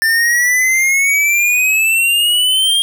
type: exponential sweep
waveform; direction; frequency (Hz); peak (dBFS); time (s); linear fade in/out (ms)
square; up; 1781 to 3236; -11; 0.02-2.82; 0
effects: none